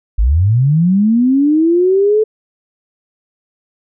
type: linear sweep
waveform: sine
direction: up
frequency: 46.25 to 440 Hz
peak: -8 dBFS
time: 0.18-2.24 s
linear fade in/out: 10 ms
effects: none